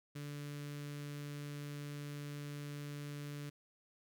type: tone with notch filter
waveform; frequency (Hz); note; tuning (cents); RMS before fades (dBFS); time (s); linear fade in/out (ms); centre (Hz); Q
sawtooth; 145.3; D3; -18; -45; 0.15-3.5; 10; 790; 0.93
effects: none